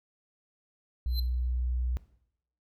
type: tone with exponential growth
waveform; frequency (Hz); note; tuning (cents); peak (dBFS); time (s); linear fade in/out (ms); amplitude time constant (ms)
square; 4090; C8; -40; -31; 1.06-1.2; 5; 30
type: tone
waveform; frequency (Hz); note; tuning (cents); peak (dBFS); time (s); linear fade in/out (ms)
sine; 61.74; B1; 0; -27; 1.06-1.97; 0
effects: noise-tail reverb RT60 0.7 s tail -17 dB re dry